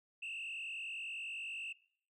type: tone with frequency modulation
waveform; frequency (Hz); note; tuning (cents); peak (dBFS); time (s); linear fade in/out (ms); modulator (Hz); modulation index
sine; 2700; E7; +41; -38; 0.22-1.73; 10; 50.3; 2.1
effects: noise-tail reverb RT60 0.6 s tail -22 dB re dry + tanh soft clip ceiling -39 dBFS